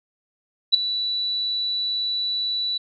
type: tone with ADSR envelope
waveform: sine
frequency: 3951 Hz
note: B7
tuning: in tune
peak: -8 dBFS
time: 0.72-2.78 s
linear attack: 24 ms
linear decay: 6 ms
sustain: -14 dB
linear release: 10 ms
effects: none